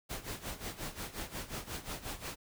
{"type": "noise with tremolo", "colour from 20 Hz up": "pink", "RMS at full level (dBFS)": -39, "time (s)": [0.09, 2.36], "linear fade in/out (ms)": 20, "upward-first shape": "sine", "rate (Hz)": 5.6, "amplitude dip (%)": 80, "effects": []}